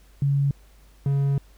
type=tone pair in turn; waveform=sine / triangle; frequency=140.1 / 139.29 Hz; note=C#3 / C#3; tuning=+19 / +9 cents; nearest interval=unison; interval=10 cents; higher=first; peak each=-18 / -17 dBFS; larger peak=second; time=0.22-0.51 / 1.06-1.38 s; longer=second; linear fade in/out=2 ms; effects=added 50 Hz sine -50 dBFS peak until 1.57 s + pink hiss -59 dBFS RMS until 1.57 s